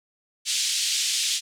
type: band-pass noise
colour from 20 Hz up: pink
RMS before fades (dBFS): -25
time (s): 0.45-1.41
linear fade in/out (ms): 50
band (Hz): 3000 to 8500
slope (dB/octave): 24
effects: none